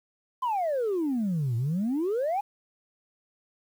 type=exponential two-way sweep; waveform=sine; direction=down then up; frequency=1052 to 111.7 to 845 Hz; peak=-23 dBFS; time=0.42-2.41 s; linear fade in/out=10 ms; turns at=1.56 s; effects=tanh soft clip ceiling -22 dBFS + 9-bit